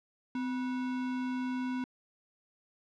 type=tone with sample-and-hold; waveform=sine; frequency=255 Hz; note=C4; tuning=44 cents flat; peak=-31 dBFS; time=0.35-1.84 s; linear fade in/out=2 ms; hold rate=1225 Hz; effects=low-pass 3000 Hz 12 dB/octave